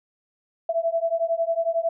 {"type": "beating tone pair", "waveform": "sine", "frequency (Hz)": [659.3, 670.3], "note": ["E5", "E5"], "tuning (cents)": [0, 29], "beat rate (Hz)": 11, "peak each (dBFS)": -24, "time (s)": [0.69, 1.89], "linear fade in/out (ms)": 5, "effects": []}